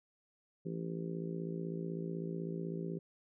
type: harmonic tone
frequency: 56 Hz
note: A1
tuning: 31 cents sharp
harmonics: 3 / 4 / 5 / 6 / 7 / 8 / 9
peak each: -39 / -50 / -47 / -49 / -43 / -53 / -52 dBFS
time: 0.65-2.99 s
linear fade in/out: 10 ms
effects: none